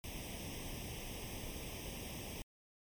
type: noise with comb filter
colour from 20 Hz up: pink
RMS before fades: -45 dBFS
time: 0.04-2.42 s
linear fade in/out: 0 ms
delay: 0.35 ms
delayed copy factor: +0.85
effects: MP3 96 kbps